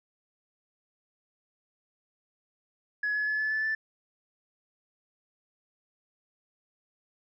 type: tone with pitch steps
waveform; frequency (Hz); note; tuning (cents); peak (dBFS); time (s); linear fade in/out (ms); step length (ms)
sine; 1689 / 1702.7 / 1716.5 / 1730.5 / 1744.5 / 1758.7; G#6 / G#6 / A6 / A6 / A6 / A6; +29 / +43 / -43 / -29 / -15 / -1; -25; 3.03-3.75; 5; 120
effects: tanh soft clip ceiling -23 dBFS